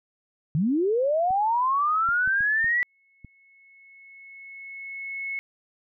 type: linear sweep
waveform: sine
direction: up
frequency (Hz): 138.59 to 1975.5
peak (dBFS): -20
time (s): 0.55-2.83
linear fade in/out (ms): 0
type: clicks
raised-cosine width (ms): 5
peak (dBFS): -30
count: 6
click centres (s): 1.307 / 2.089 / 2.276 / 2.407 / 2.644 / 3.247
type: tone with exponential growth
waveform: sine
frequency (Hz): 2192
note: C#7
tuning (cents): -20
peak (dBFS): -27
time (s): 2.63-5.39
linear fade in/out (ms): 0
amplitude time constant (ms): 600
effects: none